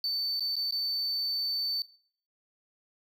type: tone with dropouts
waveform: triangle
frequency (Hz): 4535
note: C#8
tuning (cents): +39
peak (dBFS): -27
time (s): 0.04-1.82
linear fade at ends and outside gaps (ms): 1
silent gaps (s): 0.396-0.406 / 0.556-0.565 / 0.709-0.723
effects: noise-tail reverb RT60 0.5 s tail -18 dB re dry